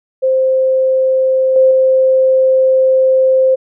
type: tone with level steps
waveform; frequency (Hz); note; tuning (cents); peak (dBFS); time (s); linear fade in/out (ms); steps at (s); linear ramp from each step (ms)
sine; 523.3; C5; 0; -9 / -5 / -7; 0.22-3.56; 20; 1.56 / 1.71; 2
effects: none